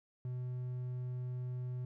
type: tone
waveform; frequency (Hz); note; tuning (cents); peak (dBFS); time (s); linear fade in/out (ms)
triangle; 125.2; B2; +24; -35; 0.25-1.85; 2
effects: none